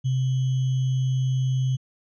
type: tone with sample-and-hold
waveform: sine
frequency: 130 Hz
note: C3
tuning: 11 cents flat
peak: -20 dBFS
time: 0.04-1.77 s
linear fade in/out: 20 ms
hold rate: 3150 Hz
effects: resampled to 16000 Hz